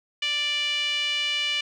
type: tone with band-pass filter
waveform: 5% pulse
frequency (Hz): 587.3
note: D5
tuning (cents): 0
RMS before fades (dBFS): -26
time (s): 0.22-1.61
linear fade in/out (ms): 5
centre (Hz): 2700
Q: 5.6
effects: none